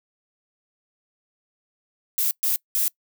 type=noise bursts at uneven times; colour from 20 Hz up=violet; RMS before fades=-22 dBFS; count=3; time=2.18-2.31 / 2.43-2.56 / 2.75-2.88 s; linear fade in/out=0 ms; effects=noise-tail reverb RT60 0.1 s tail -24 dB re dry